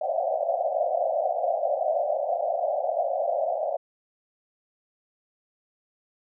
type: band-pass noise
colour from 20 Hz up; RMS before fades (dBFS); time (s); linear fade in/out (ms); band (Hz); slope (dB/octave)
white; -26; 0.01-3.77; 10; 550 to 740; 96
effects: none